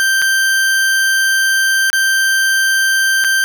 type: tone with dropouts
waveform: 40% pulse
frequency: 1568 Hz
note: G6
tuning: in tune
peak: -10 dBFS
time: 0-3.44 s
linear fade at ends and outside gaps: 0 ms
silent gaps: 0.218-0.222 / 1.901-1.93 / 3.24-3.246 s
effects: none